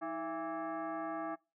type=tone with frequency modulation; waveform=sine; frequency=174.61 Hz; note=F3; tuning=in tune; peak=-36 dBFS; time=0.01-1.36 s; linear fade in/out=20 ms; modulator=494 Hz; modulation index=2.3; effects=noise-tail reverb RT60 0.3 s tail -25 dB re dry